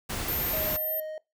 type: noise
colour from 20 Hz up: pink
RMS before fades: -33 dBFS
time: 0.09-0.77 s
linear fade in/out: 10 ms
type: tone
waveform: sine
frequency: 13190 Hz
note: G#9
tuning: 13 cents flat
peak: -28 dBFS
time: 0.28-1 s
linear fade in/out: 2 ms
type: tone with tremolo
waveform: triangle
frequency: 622.3 Hz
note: D#5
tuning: in tune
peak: -30 dBFS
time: 0.53-1.18 s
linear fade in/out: 2 ms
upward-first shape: triangle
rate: 2.8 Hz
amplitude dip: 25%
effects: noise-tail reverb RT60 0.2 s tail -21 dB re dry